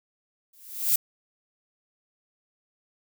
violet noise with exponential growth, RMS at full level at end -18 dBFS, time 0.53-0.96 s, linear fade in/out 5 ms, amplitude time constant 92 ms, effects none

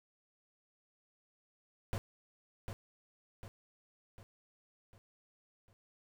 brown noise with echo, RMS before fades -36 dBFS, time 1.93-1.98 s, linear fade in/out 0 ms, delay 750 ms, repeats 5, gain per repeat -6 dB, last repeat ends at 5.73 s, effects none

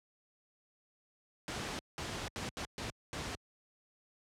pink noise bursts at uneven times, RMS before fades -39 dBFS, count 6, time 1.48-1.79 / 1.98-2.28 / 2.36-2.49 / 2.57-2.65 / 2.78-2.9 / 3.13-3.35 s, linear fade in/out 0 ms, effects high-pass 60 Hz 12 dB/octave + low-pass 7000 Hz 12 dB/octave

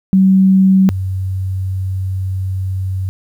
sine tone pair in turn, 190.5 / 94.46 Hz, G3 / F#2, -49 / +36 cents, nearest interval octave, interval 1215 cents, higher first, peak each -6 / -16 dBFS, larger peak first, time 0.13-0.89 / 0.89-3.09 s, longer second, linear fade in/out 0 ms, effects 8-bit

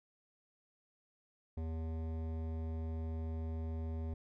sine tone with hard clipping, 80.6 Hz, E2, 38 cents flat, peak -39 dBFS, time 1.57-4.14 s, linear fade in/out 5 ms, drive 15 dB, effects none

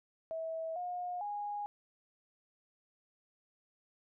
sine tone with pitch steps, 649 / 716 / 824 Hz, E5 / F5 / G#5, -27 / +43 / -14 cents, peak -36 dBFS, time 0.31-1.66 s, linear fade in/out 0 ms, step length 450 ms, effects none

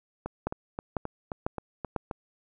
two click trains, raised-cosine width 1 ms, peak -19 / -14 dBFS, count 8 / 4, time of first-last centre 0.26-2.112 / 0.47-1.963 s, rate 3.78 / 2.01 Hz, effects none

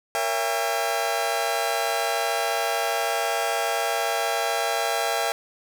sawtooth chord, A# diminished seventh, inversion none, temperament just, 466.2 / 559.4 / 671.3 / 805.5 Hz, A#4 / C#5 / E5 / G5, 0 / +16 / +31 / +47 cents, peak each -27 / -28 / -23 / -23 dBFS, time 0.15-5.32 s, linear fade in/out 0 ms, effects none

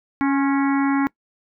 harmonic tone with a mistuned harmonic, 277.2 Hz, C#4, in tune, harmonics 1 / 3 / 4 / 5 / 6 / 7 / 8, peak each -17 / -27 / -29 / -31 / -33 / -34 / -35 dBFS, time 0.21-1.07 s, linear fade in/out 0 ms, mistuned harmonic 4, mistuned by -40 cents, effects noise-tail reverb RT60 0.1 s tail -22 dB re dry

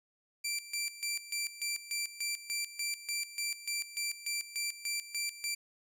15% pulse tone with tremolo, 2349 Hz, D7, in tune, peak -26 dBFS, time 0.44-5.55 s, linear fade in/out 10 ms, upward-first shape square, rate 3.4 Hz, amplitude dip 80%, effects none

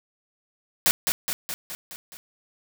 white noise with echo, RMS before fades -19 dBFS, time 0.86-0.91 s, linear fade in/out 0 ms, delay 210 ms, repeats 6, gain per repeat -4 dB, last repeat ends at 2.17 s, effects none

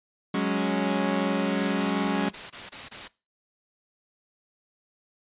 sawtooth chord, F# suspended second, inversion none, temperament equal, 185 / 207.7 / 277.2 Hz, F#3 / G#3 / C#4, 0 / 0 / 0 cents, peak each -24 / -24 / -24 dBFS, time 0.34-2.29 s, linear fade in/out 5 ms
white noise bursts, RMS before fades -37 dBFS, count 8, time 1.56-3.081 s, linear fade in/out 10 ms, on 170 ms, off 23 ms
effects noise-tail reverb RT60 0.3 s tail -21 dB re dry + resampled to 8000 Hz

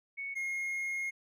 sine / triangle tone pair in turn, 2217 / 2148 Hz, C#7 / C7, 0 / +45 cents, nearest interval minor second, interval 55 cents, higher first, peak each -36 / -31 dBFS, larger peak second, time 0.17-0.35 / 0.35-1.11 s, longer second, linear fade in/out 20 ms, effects none

